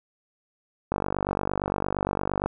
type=click train; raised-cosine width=1 ms; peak=-11 dBFS; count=76; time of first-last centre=0.92-2.46 s; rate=48.7 Hz; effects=none